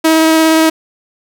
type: tone with vibrato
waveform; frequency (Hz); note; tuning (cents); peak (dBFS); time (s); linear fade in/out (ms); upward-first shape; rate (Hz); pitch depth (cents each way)
sawtooth; 320; D#4; +49; -3; 0.04-0.7; 10; triangle; 17; 12
effects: none